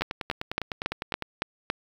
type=two click trains; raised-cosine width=0.3 ms; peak=-14 / -9 dBFS; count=13 / 7; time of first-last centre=0.01-1.223 / 0.02-1.701 s; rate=9.89 / 3.57 Hz; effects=7-bit